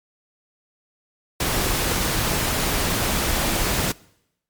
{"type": "noise", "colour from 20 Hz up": "pink", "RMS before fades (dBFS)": -22, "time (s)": [1.4, 3.92], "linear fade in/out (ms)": 5, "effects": ["noise-tail reverb RT60 0.8 s tail -23 dB re dry", "MP3 96 kbps"]}